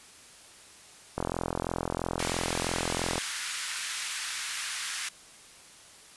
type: click train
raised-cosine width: 1 ms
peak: -15 dBFS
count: 87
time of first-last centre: 1.18-3.18 s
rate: 43 Hz
type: high-pass noise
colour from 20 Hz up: pink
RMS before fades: -34 dBFS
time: 2.19-5.09 s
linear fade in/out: 5 ms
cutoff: 1400 Hz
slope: 24 dB/octave
effects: white hiss -52 dBFS RMS until 6.16 s + resampled to 24000 Hz